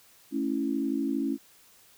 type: chord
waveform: sine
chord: A major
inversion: none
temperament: equal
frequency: 220 / 277.2 / 329.6 Hz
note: A3 / C#4 / E4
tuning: 0 / 0 / 0 cents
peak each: -33 / -28 / -32 dBFS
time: 0.31-1.38 s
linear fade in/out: 50 ms
effects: white hiss -58 dBFS RMS until 1.97 s